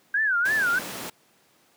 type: tone with vibrato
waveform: sine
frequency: 1568 Hz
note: G6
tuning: in tune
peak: -20 dBFS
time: 0.14-0.79 s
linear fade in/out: 5 ms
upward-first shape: sine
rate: 3.1 Hz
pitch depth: 210 cents each way
type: noise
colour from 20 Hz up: pink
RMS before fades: -34 dBFS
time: 0.45-1.1 s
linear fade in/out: 5 ms
effects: pink hiss -61 dBFS RMS until 1.76 s + high-pass 200 Hz 12 dB/octave